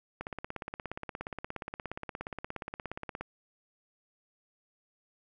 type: click train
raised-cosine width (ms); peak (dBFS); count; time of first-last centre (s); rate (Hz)
0.5; -22; 52; 0.21-3.21; 17
effects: none